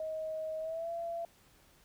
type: tone with pitch glide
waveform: sine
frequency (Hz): 631 to 676.3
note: D#5 to E5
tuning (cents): +24 to +44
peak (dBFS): -35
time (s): 0-1.25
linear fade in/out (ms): 2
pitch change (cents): +120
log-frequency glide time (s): 0.59-0.91
effects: pink hiss -64 dBFS RMS until 1.84 s

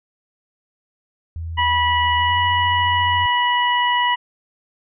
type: tone with pitch glide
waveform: sine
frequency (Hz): 82.41 to 90.39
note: E2 to F#2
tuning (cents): 0 to -40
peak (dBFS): -25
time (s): 1.36-3.26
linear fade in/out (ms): 0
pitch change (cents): +160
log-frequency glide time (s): 2.17-2.37
type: harmonic tone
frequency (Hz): 976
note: B5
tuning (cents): -21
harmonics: 1 / 2 / 3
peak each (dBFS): -17 / -21 / -23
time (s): 1.57-4.16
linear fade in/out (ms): 20
effects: none

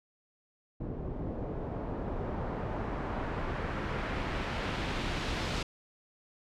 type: noise with low-pass filter sweep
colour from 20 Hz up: pink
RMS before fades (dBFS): -35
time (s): 0.8-5.63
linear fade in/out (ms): 5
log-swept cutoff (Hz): 410 to 4600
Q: 0.89
effects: none

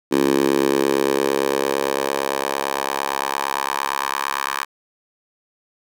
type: tone with high-pass filter sweep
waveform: 10% pulse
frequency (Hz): 68.8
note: C#2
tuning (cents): -12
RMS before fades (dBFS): -21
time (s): 0.11-4.65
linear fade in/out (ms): 20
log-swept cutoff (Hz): 310 to 1200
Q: 2.2
effects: none

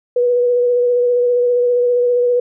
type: tone with vibrato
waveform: sine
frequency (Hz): 488.2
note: B4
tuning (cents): -20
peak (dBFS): -11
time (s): 0.16-2.4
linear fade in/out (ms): 5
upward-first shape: sine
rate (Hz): 15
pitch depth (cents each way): 18
effects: none

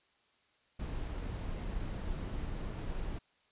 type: noise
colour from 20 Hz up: brown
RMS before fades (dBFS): -38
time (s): 0.79-3.19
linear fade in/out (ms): 10
effects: white hiss -71 dBFS RMS until 3.51 s + resampled to 8000 Hz

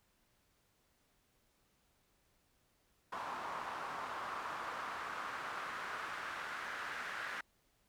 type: noise with band-pass filter sweep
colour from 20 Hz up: pink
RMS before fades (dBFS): -43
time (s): 3.12-7.41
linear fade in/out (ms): 5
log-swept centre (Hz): 1000 to 1600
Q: 2.5
effects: pink hiss -75 dBFS RMS until 7.88 s

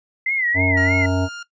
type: tone with vibrato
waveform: sine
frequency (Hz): 2029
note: B6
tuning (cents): +46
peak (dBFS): -18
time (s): 0.26-1.06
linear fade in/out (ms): 5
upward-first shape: sine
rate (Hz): 3.2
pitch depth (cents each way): 120
type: harmonic tone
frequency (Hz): 92.5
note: F#2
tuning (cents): 0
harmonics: 1 / 3 / 5 / 7 / 9 / 10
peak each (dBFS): -20 / -21 / -29 / -25 / -37 / -33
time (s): 0.54-1.29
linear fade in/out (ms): 50
type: tone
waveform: sawtooth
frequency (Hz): 1405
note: F6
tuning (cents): +10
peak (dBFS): -27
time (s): 0.77-1.43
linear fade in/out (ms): 5
effects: noise-tail reverb RT60 0.1 s tail -17 dB re dry + resampled to 16000 Hz

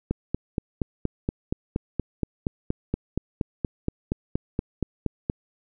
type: click train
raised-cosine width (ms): 3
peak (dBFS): -11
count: 23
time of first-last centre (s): 0.11-5.299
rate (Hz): 4.24
effects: none

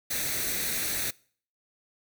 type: noise with comb filter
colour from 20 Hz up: white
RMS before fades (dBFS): -30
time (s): 0.1-1.11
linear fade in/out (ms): 10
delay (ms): 0.49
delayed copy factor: +0.6
effects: noise-tail reverb RT60 0.5 s tail -24 dB re dry

